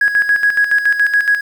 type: tone with tremolo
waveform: triangle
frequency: 1661.2 Hz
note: G#6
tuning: in tune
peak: -5 dBFS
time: 0.01-1.41 s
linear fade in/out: 5 ms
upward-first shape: square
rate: 7.1 Hz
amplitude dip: 70%
effects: tanh soft clip ceiling -6 dBFS + 7-bit